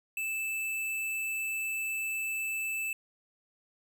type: tone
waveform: square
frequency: 2634 Hz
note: E7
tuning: 2 cents flat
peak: -32 dBFS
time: 0.17-2.93 s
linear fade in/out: 2 ms
effects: none